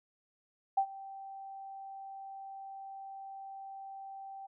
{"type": "tone with ADSR envelope", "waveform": "sine", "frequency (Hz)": 780, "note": "G5", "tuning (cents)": -9, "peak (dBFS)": -23, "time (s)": [0.77, 4.47], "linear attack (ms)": 9, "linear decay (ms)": 77, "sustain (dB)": -20, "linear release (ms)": 14, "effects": []}